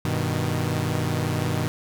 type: chord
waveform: sawtooth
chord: G augmented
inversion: none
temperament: equal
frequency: 98 / 123.47 / 155.56 Hz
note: G2 / B2 / D#3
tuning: 0 / 0 / 0 cents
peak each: -24 / -23 / -23 dBFS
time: 0.05-1.68 s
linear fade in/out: 0 ms
effects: none